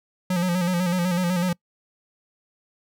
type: tone with vibrato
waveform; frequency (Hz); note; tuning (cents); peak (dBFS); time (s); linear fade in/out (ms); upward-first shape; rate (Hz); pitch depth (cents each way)
square; 178.4; F3; +37; -21; 0.3-1.53; 5; square; 8; 52
effects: noise-tail reverb RT60 0.1 s tail -25 dB re dry